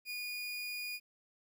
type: tone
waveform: 30% pulse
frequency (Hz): 2448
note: D#7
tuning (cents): -29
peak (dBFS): -36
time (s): 0.05-1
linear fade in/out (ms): 50
effects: 12-bit